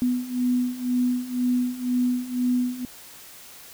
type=beating tone pair; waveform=sine; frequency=246.9 / 248.9 Hz; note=B3 / B3; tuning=0 / +14 cents; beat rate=2 Hz; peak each=-26 / -23 dBFS; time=0.02-2.85 s; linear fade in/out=0 ms; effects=white hiss -45 dBFS RMS until 3.73 s